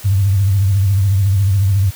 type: tone with vibrato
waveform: sine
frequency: 98 Hz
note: G2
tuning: in tune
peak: -10 dBFS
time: 0.04-1.91 s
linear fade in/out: 20 ms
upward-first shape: triangle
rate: 14 Hz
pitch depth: 110 cents each way
effects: white hiss -36 dBFS RMS until 1.95 s